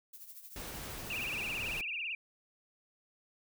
violet noise with tremolo, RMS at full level -48 dBFS, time 0.13-1.26 s, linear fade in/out 5 ms, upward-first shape triangle, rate 13 Hz, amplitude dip 70%
pink noise, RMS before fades -44 dBFS, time 0.56-1.81 s, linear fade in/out 0 ms
sine tone with vibrato, 2574 Hz, E7, 42 cents flat, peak -35 dBFS, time 1.1-2.15 s, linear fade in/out 2 ms, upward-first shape triangle, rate 18 Hz, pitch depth 190 cents each way
effects none

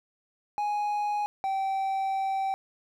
triangle tone pair in turn, 830.6 / 774.5 Hz, G#5 / G5, 0 / -21 cents, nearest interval minor second, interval 121 cents, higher first, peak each -24 dBFS, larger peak neither, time 0.58-1.26 / 1.44-2.54 s, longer second, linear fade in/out 0 ms, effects none

